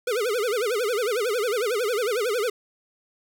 square tone with vibrato, 452.1 Hz, A4, 47 cents sharp, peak -23 dBFS, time 0.07-2.5 s, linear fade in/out 5 ms, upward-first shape sine, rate 11 Hz, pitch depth 210 cents each way, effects none

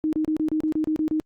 sine tone bursts, 311.1 Hz, D#4, in tune, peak -20 dBFS, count 10, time 0.04-1.199 s, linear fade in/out 0 ms, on 88 ms, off 31 ms, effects Opus 48 kbps

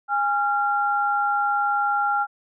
sine tone pair together, 819 / 1380.3 Hz, G#5 / F6, -24 / -21 cents, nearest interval major sixth, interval 903 cents, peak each -22 dBFS, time 0.08-2.27 s, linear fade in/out 50 ms, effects none

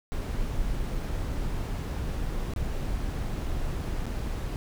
brown noise with dropouts, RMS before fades -30 dBFS, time 0.12-4.56 s, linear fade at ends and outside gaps 0 ms, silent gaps 0.95-0.954 / 2.536-2.562 / 4.056-4.066 s, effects none

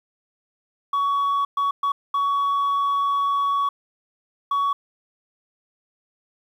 sine tone bursts at uneven times, 1124 Hz, C#6, 24 cents sharp, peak -16 dBFS, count 5, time 0.93-1.45 / 1.57-1.71 / 1.83-1.92 / 2.14-3.69 / 4.51-4.73 s, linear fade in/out 5 ms, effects tanh soft clip ceiling -18 dBFS + 9-bit

